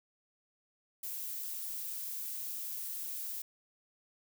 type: noise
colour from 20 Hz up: violet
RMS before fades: -40 dBFS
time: 1.03-3.42 s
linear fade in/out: 5 ms
effects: none